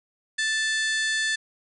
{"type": "harmonic tone with a mistuned harmonic", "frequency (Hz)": 880, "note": "A5", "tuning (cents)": 0, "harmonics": [2, 3, 4, 5, 6, 7, 8, 9, 10], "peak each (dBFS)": [-24, -40, -31, -34, -42, -38, -38, -42, -39], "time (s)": [0.38, 1.36], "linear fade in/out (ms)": 10, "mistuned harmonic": 6, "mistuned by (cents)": -98, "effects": []}